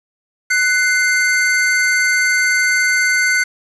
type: tone pair together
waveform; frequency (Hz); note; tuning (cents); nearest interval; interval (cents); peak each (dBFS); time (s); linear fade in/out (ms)
square; 1491.6 / 2093; F#6 / C7; +14 / 0; tritone; 586; -16; 0.5-3.44; 10
effects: resampled to 22050 Hz + 7-bit